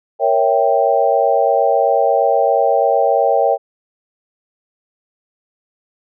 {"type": "chord", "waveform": "sine", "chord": "A# diminished seventh", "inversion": "none", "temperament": "equal with one note detuned", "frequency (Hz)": [466.2, 554.4, 657.4, 784], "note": ["A#4", "C#5", "E5", "G5"], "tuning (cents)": [0, 0, -5, 0], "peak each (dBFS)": [-18, -16, -17, -16], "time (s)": [0.19, 3.58], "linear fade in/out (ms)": 50, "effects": []}